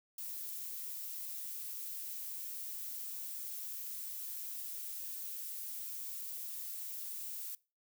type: noise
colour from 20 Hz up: violet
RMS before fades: -43 dBFS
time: 0.18-7.55 s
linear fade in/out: 2 ms
effects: noise-tail reverb RT60 0.3 s tail -22 dB re dry